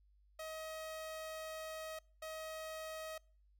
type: tone bursts at uneven times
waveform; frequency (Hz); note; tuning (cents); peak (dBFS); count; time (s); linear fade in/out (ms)
sawtooth; 633; D#5; +30; -40; 2; 0.39-1.99 / 2.22-3.18; 5
effects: noise-tail reverb RT60 0.5 s tail -26 dB re dry + added 50 Hz sine -66 dBFS peak until 3.59 s